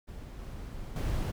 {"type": "noise with level steps", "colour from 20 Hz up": "brown", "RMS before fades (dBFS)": [-43, -41, -31], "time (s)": [0.07, 1.32], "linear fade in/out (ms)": 20, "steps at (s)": [0.39, 0.96], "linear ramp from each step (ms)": 2, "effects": []}